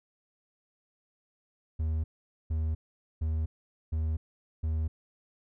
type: tone bursts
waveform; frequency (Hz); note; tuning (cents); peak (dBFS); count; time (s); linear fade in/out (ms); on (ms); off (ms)
triangle; 79.1; D#2; +29; -25; 5; 1.79-4.88; 10; 250; 460
effects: none